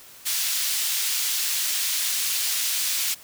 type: high-pass noise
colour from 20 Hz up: pink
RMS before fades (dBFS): -25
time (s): 0.25-3.15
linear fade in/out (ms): 20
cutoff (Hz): 3400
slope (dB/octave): 12
effects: white hiss -47 dBFS RMS until 3.23 s